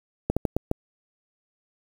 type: slowing click train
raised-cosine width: 2 ms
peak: -9 dBFS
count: 5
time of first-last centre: 0.3-0.714 s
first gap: 66 ms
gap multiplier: 1.31
effects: 7-bit